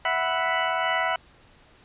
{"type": "chord", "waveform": "20% pulse", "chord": "E suspended second", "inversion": "none", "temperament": "equal", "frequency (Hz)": [659.3, 740, 987.8], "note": ["E5", "F#5", "B5"], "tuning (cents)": [0, 0, 0], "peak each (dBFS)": -22, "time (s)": [0.05, 1.16], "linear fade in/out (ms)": 2, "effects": ["pink hiss -55 dBFS RMS until 1.84 s", "resampled to 8000 Hz"]}